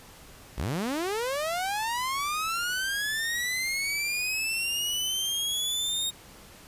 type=linear sweep; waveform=sawtooth; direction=up; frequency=43.18 to 3729 Hz; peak=-24 dBFS; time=0.57-6.11 s; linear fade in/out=20 ms; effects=pink hiss -50 dBFS RMS until 6.67 s + resampled to 32000 Hz